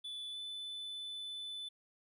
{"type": "tone with pitch glide", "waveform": "triangle", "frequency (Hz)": [3471, 3503], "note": ["A7", "A7"], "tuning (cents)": [-24, -8], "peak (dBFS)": -40, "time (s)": [0.04, 1.69], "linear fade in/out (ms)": 10, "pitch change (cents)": 16, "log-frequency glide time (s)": [0.31, 0.38], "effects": []}